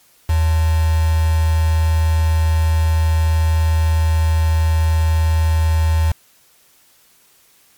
sine tone with quantisation, 80.3 Hz, E2, 45 cents flat, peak -12 dBFS, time 0.29-6.12 s, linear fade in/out 5 ms, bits 4, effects white hiss -53 dBFS RMS until 7.77 s + MP3 96 kbps

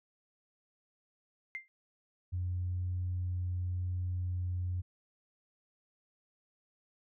sine tone with exponential decay, 2094 Hz, C7, 1 cent sharp, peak -33 dBFS, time 1.55-1.68 s, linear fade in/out 0 ms, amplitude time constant 28 ms
sine tone, 90.1 Hz, F#2, 45 cents flat, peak -31 dBFS, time 2.32-4.82 s, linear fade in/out 20 ms
effects tanh soft clip ceiling -27 dBFS

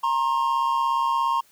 triangle tone pair together, 932.3 / 1069.4 Hz, A#5 / C6, 0 / +37 cents, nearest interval major second, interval 237 cents, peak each -21 dBFS, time 0.03-1.41 s, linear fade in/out 10 ms, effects white hiss -58 dBFS RMS until 1.51 s

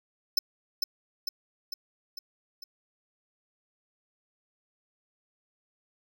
square tone with echo, 5274 Hz, E8, in tune, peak -20 dBFS, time 0.37-0.39 s, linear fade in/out 5 ms, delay 450 ms, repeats 5, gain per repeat -4 dB, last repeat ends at 2.64 s, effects none

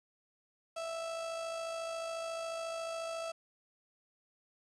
35% pulse tone with amplitude modulation, 659.3 Hz, E5, in tune, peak -34 dBFS, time 0.76-3.32 s, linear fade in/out 10 ms, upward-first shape sine, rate 54.1 Hz, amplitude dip 35%, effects resampled to 22050 Hz + 10-bit

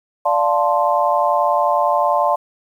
sine chord, D minor seventh, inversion none, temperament equal, 587.3 / 698.5 / 880 / 1046.5 Hz, D5 / F5 / A5 / C6, 0 / 0 / 0 / 0 cents, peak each -19 dBFS, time 0.25-2.36 s, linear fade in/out 10 ms, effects 8-bit

